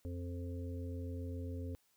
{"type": "harmonic tone", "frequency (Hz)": 87.31, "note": "F2", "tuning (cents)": 0, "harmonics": [1, 3, 5, 6], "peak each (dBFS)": [-40, -46, -51, -53], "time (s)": [0.05, 1.75], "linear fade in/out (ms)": 0, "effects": ["white hiss -74 dBFS RMS until 1.96 s"]}